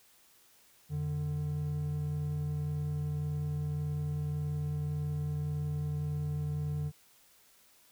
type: tone pair together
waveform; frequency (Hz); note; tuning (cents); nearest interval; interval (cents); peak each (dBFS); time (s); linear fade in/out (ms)
triangle; 87.31 / 149.1; F2 / D3; 0 / +27; major sixth; 927; -37 / -30; 0.89-6.92; 50
effects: white hiss -63 dBFS RMS until 7.91 s